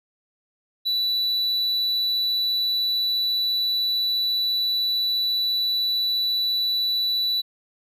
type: tone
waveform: triangle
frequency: 3957 Hz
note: B7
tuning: 3 cents sharp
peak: -19 dBFS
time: 0.85-7.42 s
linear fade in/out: 20 ms
effects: none